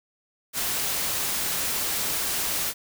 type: noise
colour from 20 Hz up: white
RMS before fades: -27 dBFS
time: 0.53-2.74 s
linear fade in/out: 50 ms
effects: none